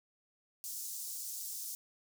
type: high-pass noise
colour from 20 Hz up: pink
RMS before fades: -42 dBFS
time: 0.64-1.75 s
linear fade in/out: 0 ms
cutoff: 5900 Hz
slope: 24 dB/octave
effects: none